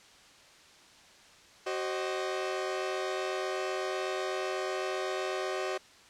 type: tone cluster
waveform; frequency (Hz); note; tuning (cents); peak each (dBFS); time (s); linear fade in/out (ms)
sawtooth; 377.5 / 529 / 617; F#4 / C5 / D#5; +35 / +19 / -15; -30 / -34 / -33; 1.66-5.78; 10
effects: white hiss -56 dBFS RMS until 6.09 s + low-pass 6000 Hz 12 dB/octave